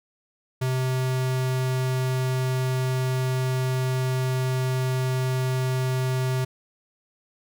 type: tone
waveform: square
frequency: 129.3 Hz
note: C3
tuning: 20 cents flat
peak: -23 dBFS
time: 0.61-6.45 s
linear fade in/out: 10 ms
effects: none